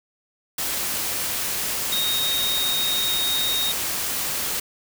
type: tone in noise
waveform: sine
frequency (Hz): 3729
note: A#7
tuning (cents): 0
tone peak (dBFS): -22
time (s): 1.92-3.72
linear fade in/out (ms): 5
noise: white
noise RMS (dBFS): -26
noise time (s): 0.58-4.6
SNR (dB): +1
effects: none